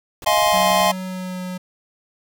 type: noise bursts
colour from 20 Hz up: pink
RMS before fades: -36 dBFS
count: 14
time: 0.22-0.871 s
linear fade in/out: 2 ms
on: 27 ms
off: 21 ms
type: chord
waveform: square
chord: F minor seventh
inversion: third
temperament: just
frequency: 628.6 / 698.5 / 838.1 / 1047.7 Hz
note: Eb5 / F5 / Ab5 / C6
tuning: +18 / 0 / +16 / +2 cents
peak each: -21 dBFS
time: 0.26-0.92 s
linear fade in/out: 10 ms
type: tone with pitch glide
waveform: square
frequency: 186 to 182.8 Hz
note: F#3 to F#3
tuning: +9 to -21 cents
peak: -27 dBFS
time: 0.53-1.58 s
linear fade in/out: 10 ms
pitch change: -30 cents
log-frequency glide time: 1.04-1.41 s
effects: none

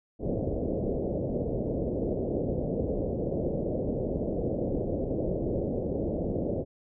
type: low-pass noise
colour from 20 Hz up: white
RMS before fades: -30 dBFS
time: 0.19-6.65 s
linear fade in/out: 50 ms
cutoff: 580 Hz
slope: 48 dB/octave
effects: none

